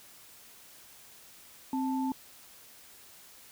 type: tone pair together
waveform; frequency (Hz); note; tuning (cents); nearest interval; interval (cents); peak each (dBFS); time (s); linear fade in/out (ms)
sine; 263.1 / 880; C4 / A5; +10 / 0; octave + major sixth; 2090; -29 / -35; 1.73-2.12; 2
effects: white hiss -54 dBFS RMS until 3.51 s